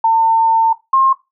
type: tone pair in turn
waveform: sine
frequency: 902 / 1066.5 Hz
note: A5 / C6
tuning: +43 / +33 cents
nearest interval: minor third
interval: 290 cents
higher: second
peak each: -8 dBFS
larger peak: neither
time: 0.04-0.73 / 0.93-1.13 s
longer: first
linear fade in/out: 5 ms
effects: noise-tail reverb RT60 0.2 s tail -17 dB re dry